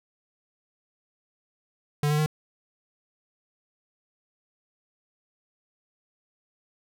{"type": "tone with pitch steps", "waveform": "square", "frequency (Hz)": [147.1, 150, 153.4], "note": ["D3", "D3", "D#3"], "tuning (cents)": [3, 37, -24], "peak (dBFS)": -22, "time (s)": [2.03, 2.261], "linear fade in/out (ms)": 2, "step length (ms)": 77, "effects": []}